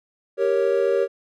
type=chord; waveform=triangle; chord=G diminished; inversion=none; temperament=equal; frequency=392 / 466.2 / 554.4 Hz; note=G4 / Bb4 / Db5; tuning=0 / 0 / 0 cents; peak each=-20 dBFS; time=0.37-1.08 s; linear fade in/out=50 ms; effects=none